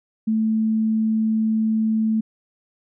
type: tone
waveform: sine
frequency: 220 Hz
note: A3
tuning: in tune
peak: -17 dBFS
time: 0.27-2.21 s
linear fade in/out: 10 ms
effects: none